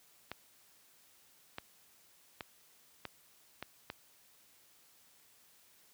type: clicks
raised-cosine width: 0.3 ms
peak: -24 dBFS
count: 6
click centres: 0.316 / 1.584 / 2.408 / 3.053 / 3.626 / 3.901 s
effects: white hiss -65 dBFS RMS until 5.93 s + high-pass 60 Hz 12 dB/octave